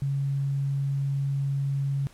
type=tone; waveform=sine; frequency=138.59 Hz; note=C#3; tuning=in tune; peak=-24 dBFS; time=0.02-2.07 s; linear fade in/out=0 ms; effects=pink hiss -55 dBFS RMS until 2.13 s + low-pass 12000 Hz 12 dB/octave